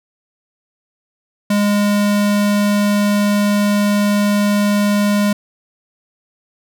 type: tone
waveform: square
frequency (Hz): 205.3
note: G#3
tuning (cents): -20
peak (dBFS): -13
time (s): 1.5-5.33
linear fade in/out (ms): 5
effects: none